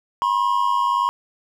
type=tone pair together; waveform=triangle; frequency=970 / 1071.2 Hz; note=B5 / C6; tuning=-31 / +40 cents; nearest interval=major second; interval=171 cents; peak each=-18 dBFS; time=0.22-1.09 s; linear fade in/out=0 ms; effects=none